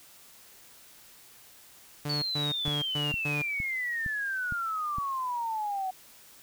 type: tone bursts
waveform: sawtooth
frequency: 146.83 Hz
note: D3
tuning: in tune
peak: -27 dBFS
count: 5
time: 2.05-3.42 s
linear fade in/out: 5 ms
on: 170 ms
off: 130 ms
type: exponential sweep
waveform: sine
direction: down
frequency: 4511 to 741 Hz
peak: -29 dBFS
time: 2.09-5.91 s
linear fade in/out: 10 ms
type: click train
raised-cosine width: 5 ms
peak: -25 dBFS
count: 6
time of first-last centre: 2.68-4.984 s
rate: 2.17 Hz
effects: white hiss -54 dBFS RMS until 6.42 s